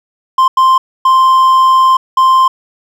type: tone bursts at uneven times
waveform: triangle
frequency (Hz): 1046.5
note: C6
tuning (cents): 0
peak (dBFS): -3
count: 4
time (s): 0.38-0.48 / 0.57-0.78 / 1.05-1.97 / 2.17-2.48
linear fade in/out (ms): 5
effects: none